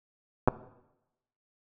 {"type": "clicks", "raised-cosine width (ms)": 1, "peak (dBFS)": [-8, -6], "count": 2, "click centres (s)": [0.476, 0.484], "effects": ["noise-tail reverb RT60 0.9 s tail -17 dB re dry"]}